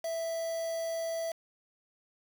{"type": "tone with quantisation", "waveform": "triangle", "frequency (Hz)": 659.3, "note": "E5", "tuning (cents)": 0, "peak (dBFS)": -30, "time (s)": [0.04, 1.32], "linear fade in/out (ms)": 5, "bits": 7, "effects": []}